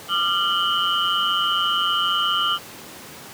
sine tone cluster, 1193 / 1378 / 2927 / 3108 Hz, D6 / F6 / F#7 / G7, +27 / -24 / -19 / -16 cents, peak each -24 dBFS, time 0.08-2.59 s, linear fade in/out 50 ms, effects pink hiss -39 dBFS RMS until 3.33 s + high-pass 150 Hz 12 dB/octave

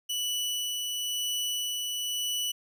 sawtooth tone with tremolo, 2960 Hz, F#7, in tune, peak -25 dBFS, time 0.09-2.52 s, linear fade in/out 10 ms, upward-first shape sine, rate 0.98 Hz, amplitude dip 25%, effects none

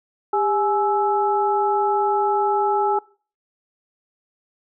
sine tone cluster, 400.9 / 842 / 1316 Hz, G4 / G#5 / E6, +39 / +24 / -3 cents, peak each -22 / -19 / -26 dBFS, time 0.33-2.99 s, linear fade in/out 5 ms, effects noise-tail reverb RT60 0.4 s tail -22 dB re dry

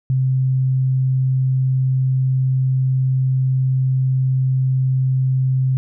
sine tone, 130.81 Hz, C3, in tune, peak -14 dBFS, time 0.1-5.77 s, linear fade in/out 0 ms, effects none

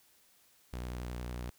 sawtooth tone with vibrato, 61 Hz, B1, 21 cents flat, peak -34 dBFS, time 0.73-1.5 s, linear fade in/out 0 ms, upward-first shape sine, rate 11 Hz, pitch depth 45 cents each way, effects white hiss -66 dBFS RMS until 1.58 s

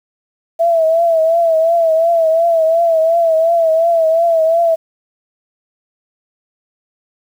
sine tone with vibrato, 659.3 Hz, E5, in tune, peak -9 dBFS, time 0.59-4.76 s, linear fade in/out 20 ms, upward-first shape triangle, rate 2.8 Hz, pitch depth 70 cents each way, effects 7-bit

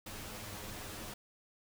pink noise with comb filter, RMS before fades -45 dBFS, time 0.06-1.14 s, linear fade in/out 5 ms, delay 9.6 ms, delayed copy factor +0.55, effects none

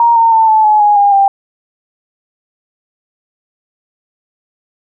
sine tone with pitch steps, 937 / 914.5 / 892.6 / 871.2 / 850.3 / 830 / 810.1 / 790.7 Hz, A#5 / A#5 / A5 / A5 / G#5 / G#5 / G#5 / G5, +9 / -33 / +25 / -17 / +41 / -1 / -43 / +15 cents, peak -5 dBFS, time 0-1.28 s, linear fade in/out 2 ms, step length 160 ms, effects none

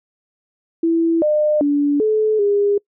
sine tone with pitch steps, 331.1 / 604 / 288.4 / 431.9 / 406.7 Hz, E4 / D5 / D4 / A4 / G#4, +8 / +48 / -31 / -32 / -36 cents, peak -13 dBFS, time 0.83-2.78 s, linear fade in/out 5 ms, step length 390 ms, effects noise-tail reverb RT60 0.1 s tail -26 dB re dry

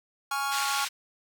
45% pulse chord, Db major, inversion second, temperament equal, 830.6 / 1108.7 / 1396.9 Hz, Ab5 / Db6 / F6, 0 / 0 / 0 cents, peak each -32 dBFS, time 0.31-0.85 s, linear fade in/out 5 ms
pink band-pass noise, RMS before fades -33 dBFS, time 0.51-0.89 s, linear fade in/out 20 ms, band 2100 to 9000 Hz, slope 12 dB/octave
effects none

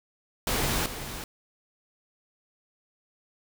pink noise with echo, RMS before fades -27 dBFS, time 0.47-0.86 s, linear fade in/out 2 ms, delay 380 ms, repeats 1, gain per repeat -10 dB, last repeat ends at 1.24 s, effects none

